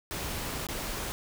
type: noise with dropouts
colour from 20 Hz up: pink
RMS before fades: -35 dBFS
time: 0.11-1.12 s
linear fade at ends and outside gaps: 0 ms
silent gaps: 0.668-0.687 s
effects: none